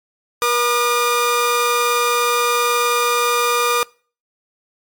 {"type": "tone pair together", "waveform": "sawtooth", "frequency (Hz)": [480.4, 1210.5], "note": ["B4", "D#6"], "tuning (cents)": [-48, -48], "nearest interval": "octave + major third", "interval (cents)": 1600, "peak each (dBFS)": [-15, -13], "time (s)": [0.42, 3.83], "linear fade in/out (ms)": 0, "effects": ["noise-tail reverb RT60 0.4 s tail -24 dB re dry", "MP3 96 kbps"]}